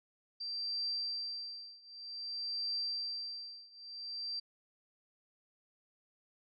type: tone with tremolo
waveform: sine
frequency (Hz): 4699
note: D8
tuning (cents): 0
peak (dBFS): -33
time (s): 0.4-4.4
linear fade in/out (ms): 10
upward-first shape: triangle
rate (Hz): 0.53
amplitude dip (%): 95
effects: none